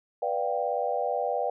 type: chord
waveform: sine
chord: G dominant seventh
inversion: first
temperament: just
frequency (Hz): 490 / 588 / 705.6 / 784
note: B4 / D5 / F5 / G5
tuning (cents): -14 / +2 / +18 / 0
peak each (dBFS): -31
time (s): 0.22-1.5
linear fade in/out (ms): 5
effects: none